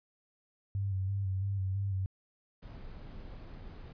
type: tone with vibrato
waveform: sine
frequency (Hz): 96.9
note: G2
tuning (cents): -20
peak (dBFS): -30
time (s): 0.75-2.06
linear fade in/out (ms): 0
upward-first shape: square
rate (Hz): 3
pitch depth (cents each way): 35
type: noise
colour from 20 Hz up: brown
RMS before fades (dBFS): -46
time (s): 2.62-3.93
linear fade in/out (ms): 10
effects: resampled to 11025 Hz